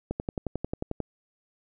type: click train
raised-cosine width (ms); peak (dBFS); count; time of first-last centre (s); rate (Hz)
2; -16; 11; 0.11-1.003; 11.2
effects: none